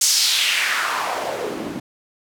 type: noise with band-pass filter sweep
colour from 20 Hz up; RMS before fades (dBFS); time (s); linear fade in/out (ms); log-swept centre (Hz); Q
white; -21; 0.01-1.8; 5; 6800 to 220; 2.2
effects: none